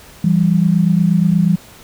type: tone pair together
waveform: sine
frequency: 167.57 / 196 Hz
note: E3 / G3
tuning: +29 / 0 cents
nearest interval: minor third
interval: 271 cents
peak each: -12 / -14 dBFS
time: 0.24-1.56 s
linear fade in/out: 5 ms
effects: pink hiss -41 dBFS RMS until 1.83 s